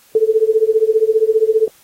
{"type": "tone with tremolo", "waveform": "sine", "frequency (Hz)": 440, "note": "A4", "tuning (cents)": 0, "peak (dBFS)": -6, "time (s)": [0.15, 1.68], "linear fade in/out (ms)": 2, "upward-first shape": "triangle", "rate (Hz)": 15, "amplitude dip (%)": 100, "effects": ["white hiss -50 dBFS RMS until 1.83 s", "AAC 48 kbps"]}